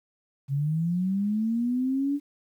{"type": "linear sweep", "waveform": "sine", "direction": "up", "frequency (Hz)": [134.4, 290], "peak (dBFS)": -23, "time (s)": [0.48, 2.2], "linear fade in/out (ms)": 50, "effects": ["10-bit"]}